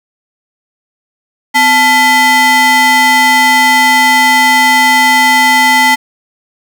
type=ring-modulated tone; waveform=square; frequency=565 Hz; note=C#5; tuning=33 cents sharp; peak=-3 dBFS; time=1.54-5.96 s; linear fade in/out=20 ms; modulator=1440 Hz; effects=none